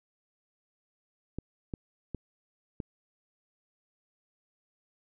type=clicks; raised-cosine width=3 ms; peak=-22 dBFS; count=4; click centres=1.386 / 1.738 / 2.147 / 2.802 s; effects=none